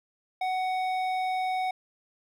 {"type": "tone with hard clipping", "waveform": "sine", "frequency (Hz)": 745, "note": "F#5", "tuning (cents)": 12, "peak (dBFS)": -28, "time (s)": [0.41, 1.71], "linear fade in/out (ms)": 5, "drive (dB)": 10, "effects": []}